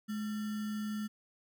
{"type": "tone with sample-and-hold", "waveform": "sine", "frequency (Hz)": 212.1, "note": "G#3", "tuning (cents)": 37, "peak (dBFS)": -34, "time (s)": [0.08, 1.08], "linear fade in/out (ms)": 20, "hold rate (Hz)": 1575, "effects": []}